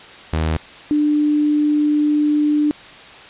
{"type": "tone pair in turn", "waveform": ["sawtooth", "sine"], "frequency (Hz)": [79.5, 297.7], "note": ["D#2", "D4"], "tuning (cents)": [38, 24], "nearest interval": "octave + major seventh", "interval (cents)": 2286, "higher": "second", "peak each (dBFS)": -13, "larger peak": "neither", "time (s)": [[0.33, 0.57], [0.91, 2.71]], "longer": "second", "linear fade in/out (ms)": 0, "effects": ["white hiss -39 dBFS RMS until 3.29 s", "resampled to 8000 Hz"]}